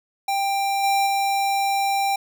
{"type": "tone with level steps", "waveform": "square", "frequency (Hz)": 790, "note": "G5", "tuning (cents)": 13, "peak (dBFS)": [-21, -18, -20], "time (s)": [0.28, 2.16], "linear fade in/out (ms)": 5, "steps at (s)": [0.83, 1.06], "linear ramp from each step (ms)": 10, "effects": []}